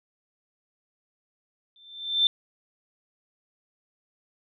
sine tone with exponential growth, 3557 Hz, A7, 18 cents sharp, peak -15 dBFS, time 1.76-2.27 s, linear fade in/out 1 ms, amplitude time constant 110 ms, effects none

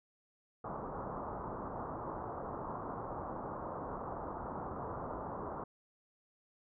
white low-pass noise, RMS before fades -42 dBFS, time 0.64-5.64 s, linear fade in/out 5 ms, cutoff 1200 Hz, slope 48 dB/octave, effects none

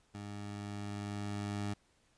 20% pulse tone with level ramp, 102.3 Hz, G#2, 26 cents flat, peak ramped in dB -38 to -30 dBFS, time 0.14-1.74 s, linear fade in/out 10 ms, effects pink hiss -71 dBFS RMS until 2.17 s + resampled to 22050 Hz

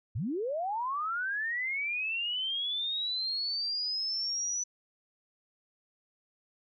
sine linear sweep, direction up, 82.8 to 5980 Hz, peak -30 dBFS, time 0.15-4.64 s, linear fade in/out 10 ms, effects none

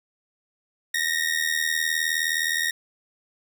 sawtooth ring-modulated tone, 1864.7 Hz, A#6, in tune, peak -16 dBFS, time 0.94-2.71 s, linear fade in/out 5 ms, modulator 39.7 Hz, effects none

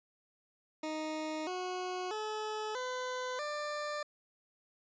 20% pulse tone with pitch steps, 311.1 / 365.7 / 429.9 / 505.4 / 594.1 Hz, D#4 / F#4 / A4 / B4 / D5, 0 / -20 / -40 / +40 / +20 cents, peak -31 dBFS, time 0.83-4.03 s, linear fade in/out 5 ms, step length 640 ms, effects resampled to 16000 Hz

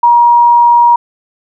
sine tone, 951 Hz, A#5, 34 cents sharp, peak -3 dBFS, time 0.03-0.96 s, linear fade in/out 5 ms, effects none

